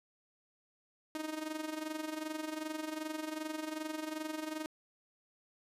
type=tone with amplitude modulation; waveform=sawtooth; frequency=311.1 Hz; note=D#4; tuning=in tune; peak=-31 dBFS; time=1.15-4.66 s; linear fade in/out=0 ms; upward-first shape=sine; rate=22.6 Hz; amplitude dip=70%; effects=resampled to 32000 Hz